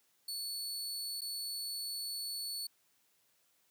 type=tone with dropouts; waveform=sawtooth; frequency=4435 Hz; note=C#8; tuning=in tune; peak=-35 dBFS; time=0.28-2.67 s; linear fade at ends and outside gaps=5 ms; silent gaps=1.209-1.216 s; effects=white hiss -73 dBFS RMS until 3.7 s + high-pass 100 Hz 12 dB/octave